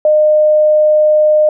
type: tone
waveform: sine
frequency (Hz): 610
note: D#5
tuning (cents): -34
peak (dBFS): -6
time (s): 0.05-1.49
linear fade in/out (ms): 2
effects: none